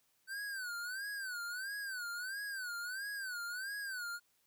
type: tone with vibrato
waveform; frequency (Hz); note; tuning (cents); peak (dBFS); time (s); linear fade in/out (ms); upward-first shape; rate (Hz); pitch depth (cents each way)
square; 1524; G6; -49; -40; 0.27-4.2; 50; sine; 1.5; 150
effects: white hiss -75 dBFS RMS until 4.46 s